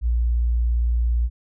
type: tone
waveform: sine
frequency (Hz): 58.8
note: A#1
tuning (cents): +16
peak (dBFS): -17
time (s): 0.01-1.3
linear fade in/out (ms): 50
effects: none